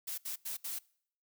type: noise bursts at uneven times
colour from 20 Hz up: blue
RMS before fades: -39 dBFS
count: 4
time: 0.07-0.18 / 0.25-0.36 / 0.45-0.57 / 0.64-0.79 s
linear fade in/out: 10 ms
effects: noise-tail reverb RT60 0.6 s tail -24 dB re dry